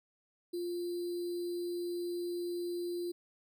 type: tone with sample-and-hold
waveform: sine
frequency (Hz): 349.2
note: F4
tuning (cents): 0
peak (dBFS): -34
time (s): 0.53-3.12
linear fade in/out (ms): 10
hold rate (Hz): 4410
effects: none